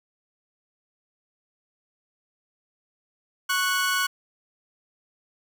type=tone pair together; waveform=sawtooth; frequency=1104 / 1480 Hz; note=C#6 / F#6; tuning=-7 / 0 cents; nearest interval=perfect fourth; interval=507 cents; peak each=-23 / -20 dBFS; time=3.49-4.07 s; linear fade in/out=10 ms; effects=none